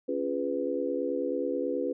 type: chord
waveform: sine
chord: C# dominant seventh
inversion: none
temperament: just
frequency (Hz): 277.2 / 346.5 / 415.8 / 498.9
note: C#4 / E#4 / G#4 / B4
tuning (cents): 0 / -14 / +2 / +17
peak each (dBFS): -33 / -34 / -35 / -31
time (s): 0.08-1.93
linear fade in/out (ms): 10
effects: none

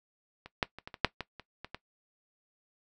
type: clicks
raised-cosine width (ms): 0.3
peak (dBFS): -29 / -10 / -27 / -25 / -25 / -6 / -19 / -28 / -24 / -23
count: 10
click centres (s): 0.46 / 0.628 / 0.786 / 0.875 / 0.942 / 1.047 / 1.207 / 1.397 / 1.646 / 1.746
effects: noise-tail reverb RT60 0.1 s tail -17 dB re dry

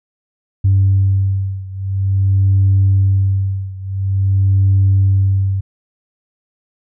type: beating tone pair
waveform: sine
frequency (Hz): 96.8 / 97.28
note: G2 / G2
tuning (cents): -21 / -13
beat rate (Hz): 0.48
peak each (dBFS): -12 / -14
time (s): 0.64-5.61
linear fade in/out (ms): 10
effects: tanh soft clip ceiling -5 dBFS

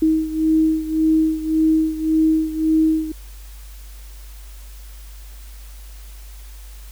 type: beating tone pair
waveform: sine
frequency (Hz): 316 / 317.8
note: D#4 / D#4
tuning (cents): +27 / +37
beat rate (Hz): 1.8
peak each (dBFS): -16 / -20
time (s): 0.02-3.12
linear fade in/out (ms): 5
effects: added 50 Hz sine -35 dBFS peak until 6.91 s + white hiss -47 dBFS RMS until 6.91 s

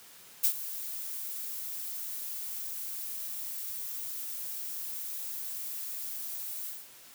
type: noise with ADSR envelope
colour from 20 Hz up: violet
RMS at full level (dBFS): -23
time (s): 0.43-6.89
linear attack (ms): 15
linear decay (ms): 82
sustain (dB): -15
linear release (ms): 230
effects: white hiss -53 dBFS RMS until 7.14 s + high-pass 100 Hz 12 dB/octave

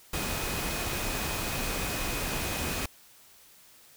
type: tone in noise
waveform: sine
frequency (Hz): 2503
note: D#7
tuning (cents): +10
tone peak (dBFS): -41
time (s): 0.13-2.86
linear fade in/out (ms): 5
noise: pink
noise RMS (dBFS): -32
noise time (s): 0.13-2.86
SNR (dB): -12
effects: white hiss -56 dBFS RMS until 3.96 s

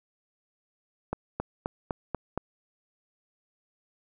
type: accelerating click train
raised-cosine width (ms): 1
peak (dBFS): -15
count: 6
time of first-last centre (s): 1.13-2.376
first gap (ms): 270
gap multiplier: 0.96
effects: none

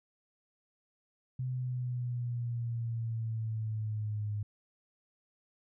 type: exponential sweep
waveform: sine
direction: down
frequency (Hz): 128.4 to 103.83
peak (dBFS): -32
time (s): 1.39-4.43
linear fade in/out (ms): 5
effects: none

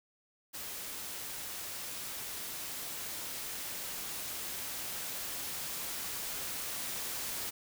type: noise with level ramp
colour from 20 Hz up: white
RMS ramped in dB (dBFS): -42 to -38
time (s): 0.53-7.51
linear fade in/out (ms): 20
effects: none

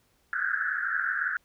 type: band-pass noise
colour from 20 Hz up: white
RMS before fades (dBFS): -29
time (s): 0.33-1.37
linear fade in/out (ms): 0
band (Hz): 1400 to 1700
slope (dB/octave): 96
effects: pink hiss -68 dBFS RMS until 1.44 s

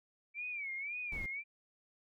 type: tone with vibrato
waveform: sine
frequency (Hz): 2298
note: D7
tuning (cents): -38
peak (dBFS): -38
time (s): 0.34-1.44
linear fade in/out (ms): 50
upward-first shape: sine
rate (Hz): 1.9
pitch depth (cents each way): 140
type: noise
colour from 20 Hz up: brown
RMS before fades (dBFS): -44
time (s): 1.12-1.26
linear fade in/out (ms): 2
effects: none

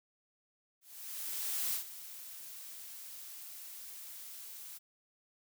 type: noise with ADSR envelope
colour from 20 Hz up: blue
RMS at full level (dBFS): -34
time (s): 0.81-4.79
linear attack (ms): 920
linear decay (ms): 110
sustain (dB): -14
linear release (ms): 22
effects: none

